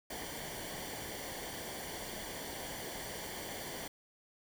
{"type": "noise with comb filter", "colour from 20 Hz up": "pink", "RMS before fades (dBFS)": -43, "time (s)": [0.1, 3.88], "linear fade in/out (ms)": 5, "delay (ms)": 0.77, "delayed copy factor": -0.65, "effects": []}